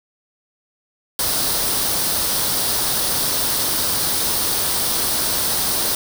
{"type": "noise with comb filter", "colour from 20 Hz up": "white", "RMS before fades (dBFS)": -20, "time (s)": [1.19, 5.95], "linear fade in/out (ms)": 2, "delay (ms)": 0.21, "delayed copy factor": 0.5, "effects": []}